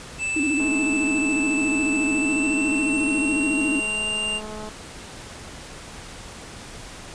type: tone with pitch glide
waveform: square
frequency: 2637 to 2791 Hz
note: E7 to F7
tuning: 0 to -2 cents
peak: -24 dBFS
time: 0.18-4.41 s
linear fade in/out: 50 ms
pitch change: +98 cents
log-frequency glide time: 2.11-4.11 s
type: tone with vibrato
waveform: sine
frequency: 292.4 Hz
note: D4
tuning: 7 cents flat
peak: -21 dBFS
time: 0.36-3.8 s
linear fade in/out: 5 ms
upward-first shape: square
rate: 14 Hz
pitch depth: 110 cents each way
type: click train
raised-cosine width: 1 ms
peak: -24 dBFS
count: 876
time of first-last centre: 0.6-4.689 s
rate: 214 Hz
effects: pink hiss -39 dBFS RMS until 7.14 s + resampled to 22050 Hz